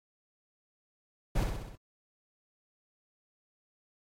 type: noise with echo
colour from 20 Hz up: brown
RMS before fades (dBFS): -28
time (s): 1.35-1.44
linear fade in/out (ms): 10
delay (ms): 64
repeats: 5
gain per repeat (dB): -4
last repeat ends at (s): 1.76
effects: AAC 48 kbps